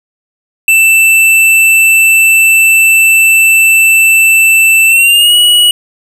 square tone with pitch glide, 2660 to 2918 Hz, E7 to F#7, +15 to -25 cents, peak -4 dBFS, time 0.68-5.71 s, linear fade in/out 2 ms, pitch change +160 cents, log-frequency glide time 4.87-5.35 s, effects none

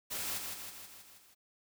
white noise with echo, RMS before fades -38 dBFS, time 0.1-0.39 s, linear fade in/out 20 ms, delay 160 ms, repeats 6, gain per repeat -4 dB, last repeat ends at 1.35 s, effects none

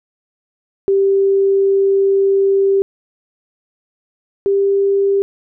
sine tone pair in turn, 392 / 395.9 Hz, G4 / G4, 0 / +17 cents, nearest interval unison, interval 17 cents, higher second, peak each -10 / -11 dBFS, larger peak first, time 0.88-2.82 / 4.46-5.22 s, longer first, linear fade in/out 0 ms, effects none

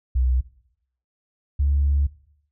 sine tone pair in turn, 63.2 / 70.94 Hz, B1 / C#2, +41 / +41 cents, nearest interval major second, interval 200 cents, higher second, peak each -16 dBFS, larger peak neither, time 0.15-0.41 / 1.59-2.07 s, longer second, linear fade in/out 10 ms, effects noise-tail reverb RT60 0.7 s tail -19 dB re dry + tanh soft clip ceiling -12 dBFS

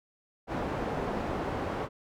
white low-pass noise, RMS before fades -33 dBFS, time 0.47-1.89 s, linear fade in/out 50 ms, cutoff 760 Hz, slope 12 dB/octave, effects none

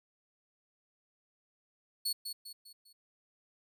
sawtooth tone with echo, 4400 Hz, C#8, 14 cents flat, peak -28 dBFS, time 2.05-2.13 s, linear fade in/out 10 ms, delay 200 ms, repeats 4, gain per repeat -7 dB, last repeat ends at 2.93 s, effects none

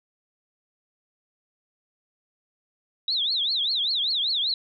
sine tone with vibrato, 3760 Hz, A#7, 14 cents sharp, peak -22 dBFS, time 3.08-4.54 s, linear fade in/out 2 ms, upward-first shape triangle, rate 5.1 Hz, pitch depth 290 cents each way, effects none

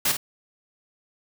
white noise with echo, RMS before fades -22 dBFS, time 0.05-0.12 s, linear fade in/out 5 ms, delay 50 ms, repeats 1, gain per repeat -7 dB, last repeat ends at 0.17 s, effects none

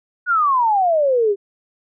sine exponential sweep, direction down, 1486 to 387.4 Hz, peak -13 dBFS, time 0.26-1.36 s, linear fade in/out 50 ms, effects none

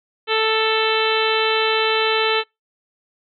harmonic tone, 441.1 Hz, A4, 4 cents sharp, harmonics 1 / 2 / 3 / 4 / 5 / 6 / 7 / 8 / 9, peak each -20 / -25 / -24 / -27 / -27 / -25 / -25 / -29 / -28 dBFS, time 0.27-2.44 s, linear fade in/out 50 ms, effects noise-tail reverb RT60 0.2 s tail -26 dB re dry

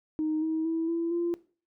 sine tone with pitch steps, 310.8 / 318.6 / 326.6 / 334.8 / 343.3 Hz, D#4 / D#4 / E4 / E4 / F4, -2 / +41 / -16 / +27 / -30 cents, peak -25 dBFS, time 0.19-1.34 s, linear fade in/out 0 ms, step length 230 ms, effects noise-tail reverb RT60 0.4 s tail -19 dB re dry + tanh soft clip ceiling -21 dBFS

